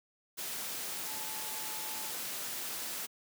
sine tone in noise, 868 Hz, A5, 24 cents flat, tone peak -48 dBFS, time 1.05-2.12 s, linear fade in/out 20 ms, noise white, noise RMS -39 dBFS, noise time 0.37-3.07 s, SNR -12 dB, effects high-pass 150 Hz 12 dB/octave

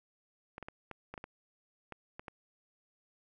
clicks, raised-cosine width 0.5 ms, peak -28 dBFS, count 10, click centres 0.581 / 0.627 / 0.685 / 0.913 / 1.14 / 1.178 / 1.241 / 1.923 / 2.195 / 2.282 s, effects none

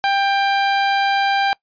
sawtooth tone, 792 Hz, G5, 18 cents sharp, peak -11 dBFS, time 0.04-1.53 s, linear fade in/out 0 ms, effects noise-tail reverb RT60 0.1 s tail -24 dB re dry + resampled to 11025 Hz

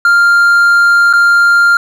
triangle tone with dropouts, 1396.9 Hz, F6, in tune, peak -3 dBFS, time 0.05-1.77 s, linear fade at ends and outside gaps 2 ms, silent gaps 1.129-1.135 s, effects none

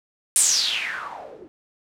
blue noise with low-pass filter sweep, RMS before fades -24 dBFS, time 0.36-1.48 s, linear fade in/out 0 ms, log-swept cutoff 9700 to 310 Hz, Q 6.2, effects none

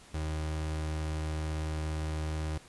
35% pulse tone, 77.78 Hz, D#2, in tune, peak -30 dBFS, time 0.14-2.58 s, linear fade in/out 5 ms, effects pink hiss -55 dBFS RMS until 2.68 s + resampled to 24000 Hz

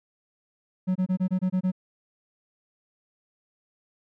triangle tone bursts, 185 Hz, F#3, in tune, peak -19 dBFS, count 8, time 0.87-1.718 s, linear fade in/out 20 ms, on 85 ms, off 24 ms, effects none

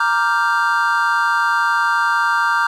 triangle chord, G minor seventh, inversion first, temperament equal, 932.3 / 1174.7 / 1396.9 / 1568 Hz, Bb5 / D6 / F6 / G6, 0 / 0 / 0 / 0 cents, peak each -18 dBFS, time 0-2.67 s, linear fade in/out 5 ms, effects none

